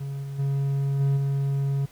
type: tone with level steps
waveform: triangle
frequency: 138.59 Hz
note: C#3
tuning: in tune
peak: -27 / -29 / -20 / -17 / -20 dBFS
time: 0-1.86 s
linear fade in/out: 10 ms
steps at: 0.22 / 0.38 / 0.99 / 1.16 s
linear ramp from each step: 20 ms
effects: pink hiss -54 dBFS RMS until 1.91 s